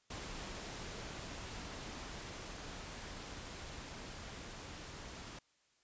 pink noise with level ramp, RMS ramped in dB -45 to -49 dBFS, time 0.1-5.39 s, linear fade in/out 5 ms, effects white hiss -74 dBFS RMS until 5.83 s + resampled to 16000 Hz

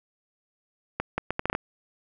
accelerating click train, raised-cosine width 0.5 ms, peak -11 dBFS, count 8, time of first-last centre 1-1.551 s, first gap 180 ms, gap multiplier 0.7, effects none

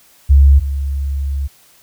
sine tone pair in turn, 69.4 / 69.4 Hz, C#2 / C#2, +3 / +3 cents, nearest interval unison, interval 0 cents, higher neither, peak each -4 / -16 dBFS, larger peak first, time 0.29-0.6 / 0.6-1.48 s, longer second, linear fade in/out 20 ms, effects white hiss -49 dBFS RMS until 1.82 s

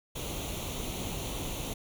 pink noise with comb filter, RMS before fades -36 dBFS, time 0.15-1.74 s, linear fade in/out 10 ms, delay 0.3 ms, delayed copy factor +0.7, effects none

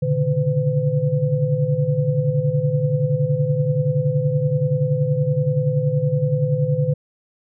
sine tone cluster, 119.5 / 139.3 / 149.9 / 507 Hz, A#2 / C#3 / D3 / B4, +43 / +9 / +36 / +45 cents, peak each -27 / -21 / -20 / -23 dBFS, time 0.02-6.94 s, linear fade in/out 10 ms, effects none

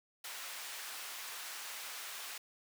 pink high-pass noise, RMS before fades -45 dBFS, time 0.24-2.38 s, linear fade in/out 5 ms, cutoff 1200 Hz, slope 12 dB/octave, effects none

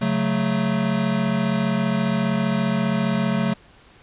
square chord, F# minor, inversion second, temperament equal, 138.59 / 185 / 220 Hz, C#3 / F#3 / A3, 0 / 0 / 0 cents, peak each -27 / -24 / -23 dBFS, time 0.01-3.54 s, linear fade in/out 10 ms, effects pink hiss -51 dBFS RMS until 4.02 s + resampled to 8000 Hz

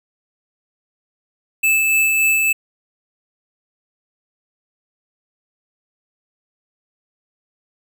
square tone with tremolo, 2625 Hz, E7, 8 cents flat, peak -13 dBFS, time 1.63-2.53 s, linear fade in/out 10 ms, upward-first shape sine, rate 3.5 Hz, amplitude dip 25%, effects none

